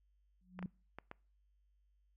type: tone with exponential growth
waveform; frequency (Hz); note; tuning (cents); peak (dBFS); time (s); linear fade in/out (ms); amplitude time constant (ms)
sine; 182.3; F#3; -25; -36; 0.41-0.66; 2; 53
type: clicks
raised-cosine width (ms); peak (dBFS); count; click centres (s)
0.5; -31; 4; 0.591 / 0.627 / 0.986 / 1.114
effects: noise-tail reverb RT60 0.4 s tail -25 dB re dry + added 50 Hz sine -70 dBFS peak until 2.16 s